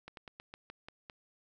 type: slowing click train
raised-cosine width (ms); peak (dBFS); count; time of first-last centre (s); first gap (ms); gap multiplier
0.3; -30; 8; 0.08-1.098; 92; 1.15
effects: none